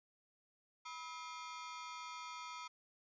sawtooth ring-modulated tone, 1134 Hz, C#6, 39 cents sharp, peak -39 dBFS, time 0.85-2.68 s, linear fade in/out 10 ms, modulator 154 Hz, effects resampled to 16000 Hz

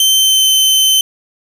sawtooth tone with pitch glide, 3100 to 3075 Hz, G7 to G7, -20 to -34 cents, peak -5 dBFS, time 0-1.01 s, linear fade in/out 2 ms, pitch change -14 cents, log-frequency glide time 0.17-0.49 s, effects none

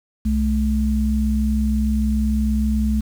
sine tone pair together, 64 / 215.3 Hz, C2 / A3, -38 / -37 cents, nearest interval octave + major sixth, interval 2101 cents, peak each -19 dBFS, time 0.25-3.01 s, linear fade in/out 10 ms, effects 7-bit

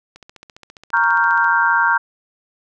click train, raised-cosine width 0.2 ms, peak -23 dBFS, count 20, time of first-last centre 0.16-1.444 s, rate 14.8 Hz
sine chord, G half-diminished seventh, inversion first, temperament equal, 932.3 / 1108.7 / 1396.9 / 1568 Hz, Bb5 / Db6 / F6 / G6, 0 / 0 / 0 / 0 cents, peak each -17 / -22 / -18 / -17 dBFS, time 0.93-1.98 s, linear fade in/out 10 ms
effects none

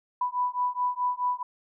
sine beating tone pair, 987.8 / 992.5 Hz, B5 / B5, 0 / +8 cents, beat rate 4.7 Hz, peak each -28 dBFS, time 0.21-1.43 s, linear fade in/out 5 ms, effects none

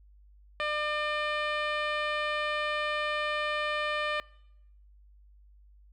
10% pulse tone with low-pass filter, 600 Hz, D5, 37 cents sharp, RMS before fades -31 dBFS, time 0.6-4.2 s, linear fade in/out 0 ms, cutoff 2900 Hz, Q 0.8, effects noise-tail reverb RT60 0.8 s tail -23 dB re dry + added 50 Hz sine -54 dBFS peak until 5.92 s

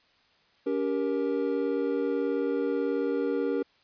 triangle chord, G diminished, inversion second, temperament just, 282.2 / 392 / 470.4 Hz, Db4 / G4 / Bb4, +31 / 0 / +16 cents, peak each -28 / -29 / -27 dBFS, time 0.66-3.63 s, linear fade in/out 10 ms, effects white hiss -64 dBFS RMS until 3.83 s + resampled to 11025 Hz

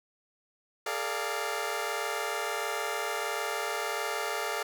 15% pulse chord, Bb dominant seventh, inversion third, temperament equal with one note detuned, 415.3 / 456.8 / 587.3 / 698.5 Hz, Ab4 / Bb4 / D5 / F5, 0 / -35 / 0 / 0 cents, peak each -30 dBFS, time 0.86-4.63 s, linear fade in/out 5 ms, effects none

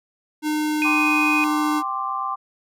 square tone with pitch glide, 304.4 to 302.3 Hz, D#4 to D#4, -38 to -50 cents, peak -21 dBFS, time 0.42-1.83 s, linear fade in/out 50 ms, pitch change -12 cents, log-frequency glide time 0.65-1.6 s
sine tone, 2489 Hz, D#7, in tune, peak -19 dBFS, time 0.82-1.44 s, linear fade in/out 0 ms
sine chord, G suspended fourth, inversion none, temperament equal, 784 / 1046.5 / 1174.7 Hz, G5 / C6 / D6, 0 / 0 / 0 cents, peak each -30 / -27 / -26 dBFS, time 0.84-2.36 s, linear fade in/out 20 ms
effects none

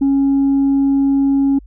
sine tone, 275.5 Hz, C#4, 11 cents flat, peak -9 dBFS, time 0.01-1.59 s, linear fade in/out 10 ms, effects tanh soft clip ceiling -9 dBFS + added 50 Hz sine -37 dBFS peak until 1.66 s

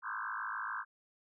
sine tone with frequency modulation, 1297 Hz, E6, 28 cents flat, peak -36 dBFS, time 0.02-0.85 s, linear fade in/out 50 ms, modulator 53.5 Hz, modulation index 5.9, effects none

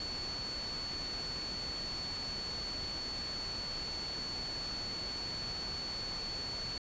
sine tone in noise, 4435 Hz, C#8, in tune, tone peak -38 dBFS, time 0-6.78 s, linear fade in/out 2 ms, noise pink, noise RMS -44 dBFS, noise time 0-6.78 s, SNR +3 dB, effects resampled to 16000 Hz

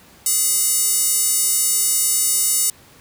square tone with high-pass filter, 415.3 Hz, G#4, in tune, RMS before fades -18 dBFS, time 0.26-2.7 s, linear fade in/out 2 ms, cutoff 8300 Hz, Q 1.9, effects pink hiss -48 dBFS RMS until 3 s + high-pass 60 Hz 12 dB/octave

